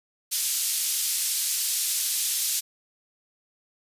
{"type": "band-pass noise", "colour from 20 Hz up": "white", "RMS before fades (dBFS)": -26, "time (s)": [0.31, 2.61], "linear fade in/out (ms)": 20, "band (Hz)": [4100, 13000], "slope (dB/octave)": 12, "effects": ["resampled to 32000 Hz"]}